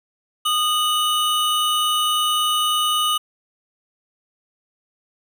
square tone pair together, 1230.9 / 2960 Hz, D#6 / F#7, -19 / 0 cents, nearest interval octave + minor third, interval 1519 cents, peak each -21 dBFS, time 0.45-3.18 s, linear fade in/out 10 ms, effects none

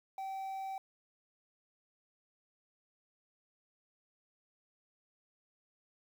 triangle tone with quantisation, 772 Hz, G5, 27 cents flat, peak -36 dBFS, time 0.18-0.78 s, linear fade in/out 2 ms, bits 10, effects none

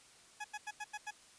20% pulse tone bursts, 841 Hz, G#5, 22 cents sharp, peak -35 dBFS, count 6, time 0.4-1.11 s, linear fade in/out 10 ms, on 45 ms, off 88 ms, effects white hiss -61 dBFS RMS until 1.38 s + resampled to 22050 Hz

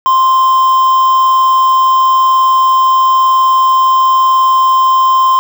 triangle tone with quantisation, 1046.5 Hz, C6, in tune, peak -4 dBFS, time 0.06-5.39 s, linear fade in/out 0 ms, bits 4, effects none

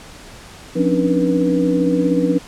sine tone cluster, 177.4 / 267.9 / 284 / 300.7 / 485.1 Hz, F3 / C4 / C#4 / D4 / B4, +27 / +41 / +42 / +41 / -31 cents, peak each -20 dBFS, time 0.75-2.39 s, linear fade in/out 20 ms, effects pink hiss -39 dBFS RMS until 2.47 s + low-pass 9000 Hz 12 dB/octave

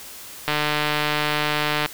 click train, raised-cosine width 0.3 ms, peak -5 dBFS, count 208, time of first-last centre 0.48-1.86 s, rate 150 Hz, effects white hiss -39 dBFS RMS until 1.93 s

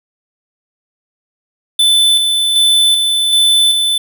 square tone with tremolo, 3514 Hz, A7, 3 cents flat, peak -8 dBFS, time 1.79-3.98 s, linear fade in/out 5 ms, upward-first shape square, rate 1.3 Hz, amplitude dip 35%, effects none

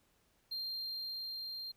triangle tone with level ramp, 4186 Hz, C8, in tune, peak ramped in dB -36 to -40 dBFS, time 0.51-1.72 s, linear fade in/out 10 ms, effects pink hiss -73 dBFS RMS until 1.76 s

